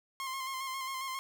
sawtooth tone with vibrato, 1060 Hz, C6, 22 cents sharp, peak -32 dBFS, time 0.2-1.19 s, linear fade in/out 0 ms, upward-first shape square, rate 7.4 Hz, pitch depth 29 cents each way, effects none

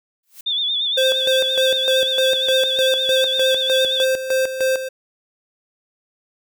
blue noise with exponential growth, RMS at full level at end -34 dBFS, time 0.23-0.41 s, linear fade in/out 5 ms, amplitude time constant 37 ms
sine tone with vibrato, 3521 Hz, A7, in tune, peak -18 dBFS, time 0.46-4.05 s, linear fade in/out 10 ms, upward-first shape sine, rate 8.7 Hz, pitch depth 72 cents each way
square tone with tremolo, 523.3 Hz, C5, in tune, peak -16 dBFS, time 0.97-4.89 s, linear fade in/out 10 ms, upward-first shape square, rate 3.3 Hz, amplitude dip 65%
effects none

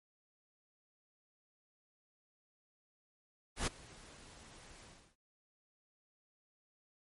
pink noise with ADSR envelope, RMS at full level -33 dBFS, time 3.56-5.16 s, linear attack 110 ms, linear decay 13 ms, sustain -23 dB, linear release 330 ms, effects noise-tail reverb RT60 0.2 s tail -26 dB re dry + MP3 48 kbps

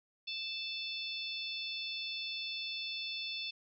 harmonic tone, 880 Hz, A5, in tune, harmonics 3 / 4 / 5 / 6, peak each -42 / -41 / -44 / -47 dBFS, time 0.27-3.51 s, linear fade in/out 10 ms, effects none

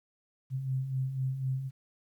sine beating tone pair, 128.5 / 132.5 Hz, C3 / C3, -31 / +22 cents, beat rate 4 Hz, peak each -38 / -30 dBFS, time 0.5-1.71 s, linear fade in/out 50 ms, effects 11-bit

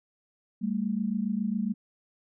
sine tone pair together, 197.22 / 224.5 Hz, G3 / A3, +11 / +35 cents, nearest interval major second, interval 224 cents, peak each -29 / -29 dBFS, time 0.61-1.74 s, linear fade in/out 20 ms, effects none

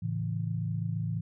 sine chord, A major, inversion none, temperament equal, 110 / 138.59 / 164.81 Hz, A2 / C#3 / E3, 0 / 0 / 0 cents, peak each -32 / -37 / -33 dBFS, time 0.02-1.21 s, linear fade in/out 10 ms, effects none

